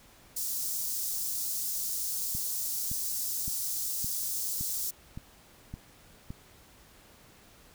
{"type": "high-pass noise", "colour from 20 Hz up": "white", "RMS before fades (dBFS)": -33, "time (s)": [0.36, 4.91], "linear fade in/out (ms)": 10, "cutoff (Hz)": 5100, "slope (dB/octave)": 24}
{"type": "click train", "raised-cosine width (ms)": 5, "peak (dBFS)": -26, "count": 8, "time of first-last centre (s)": [2.35, 6.305], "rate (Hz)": 1.77}
{"effects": ["pink hiss -57 dBFS RMS until 7.74 s"]}